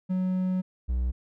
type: tone pair in turn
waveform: triangle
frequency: 185 / 61.88 Hz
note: F#3 / B1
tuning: 0 / +4 cents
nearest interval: octave + perfect fifth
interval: 1896 cents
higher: first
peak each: -22 / -22 dBFS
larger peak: neither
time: 0.09-0.62 / 0.88-1.12 s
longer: first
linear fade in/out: 20 ms
effects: none